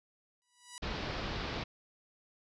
5% pulse tone with exponential growth, 977 Hz, B5, 19 cents flat, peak -30 dBFS, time 0.42-0.78 s, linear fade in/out 0 ms, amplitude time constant 77 ms
pink low-pass noise, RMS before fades -38 dBFS, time 0.82-1.64 s, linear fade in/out 10 ms, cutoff 5100 Hz, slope 48 dB/octave
effects resampled to 24000 Hz

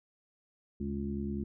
harmonic tone with a mistuned harmonic, 70 Hz, C#2, 18 cents sharp, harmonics 1 / 2 / 3 / 4 / 5, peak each -39 / -44 / -35 / -44 / -41 dBFS, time 0.8-1.44 s, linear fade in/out 5 ms, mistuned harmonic 1, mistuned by +120 cents, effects none

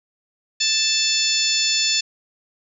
harmonic tone, 880 Hz, A5, in tune, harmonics 2 / 3 / 4 / 5 / 6 / 7 / 8, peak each -34 / -25 / -24 / -23 / -23 / -31 / -25 dBFS, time 0.6-2.01 s, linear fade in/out 10 ms, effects none

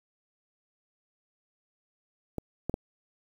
clicks, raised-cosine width 2 ms, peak -19 / -16 / -16 dBFS, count 3, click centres 2.383 / 2.696 / 2.741 s, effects 8-bit

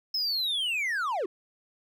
triangle linear sweep, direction down, 5250 to 331.9 Hz, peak -25 dBFS, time 0.14-1.26 s, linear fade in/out 5 ms, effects none

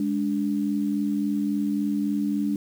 sine tone pair together, 207 / 290.6 Hz, G#3 / D4, -5 / -18 cents, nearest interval tritone, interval 587 cents, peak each -25 dBFS, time 0-2.56 s, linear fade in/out 2 ms, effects 8-bit

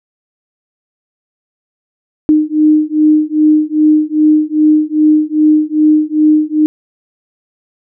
sine beating tone pair, 305.1 / 307.6 Hz, D#4 / D#4, -34 / -20 cents, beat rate 2.5 Hz, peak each -10 dBFS, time 2.29-6.66 s, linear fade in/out 0 ms, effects none

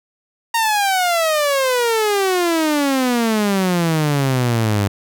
sawtooth exponential sweep, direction down, 932.3 to 98 Hz, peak -11 dBFS, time 0.54-4.88 s, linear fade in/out 5 ms, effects none

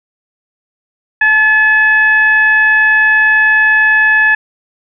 sine tone with frequency modulation, 1720 Hz, A6, 40 cents flat, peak -6 dBFS, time 1.21-4.35 s, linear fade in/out 5 ms, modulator 849 Hz, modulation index 0.47, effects none

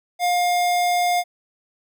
square tone, 709 Hz, F5, 26 cents sharp, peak -18 dBFS, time 0.19-1.24 s, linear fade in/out 50 ms, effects none

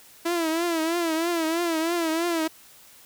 sawtooth tone with vibrato, 331.9 Hz, E4, 12 cents sharp, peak -19 dBFS, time 0.25-2.48 s, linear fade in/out 10 ms, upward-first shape triangle, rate 3.1 Hz, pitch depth 100 cents each way, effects white hiss -51 dBFS RMS until 3.05 s

